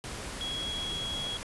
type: tone in noise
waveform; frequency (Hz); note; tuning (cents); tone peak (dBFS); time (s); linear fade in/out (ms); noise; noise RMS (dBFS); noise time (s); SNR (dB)
sine; 3322; G#7; 0; -33; 0.41-1.37; 0; pink; -39; 0.04-1.43; +3
effects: resampled to 24000 Hz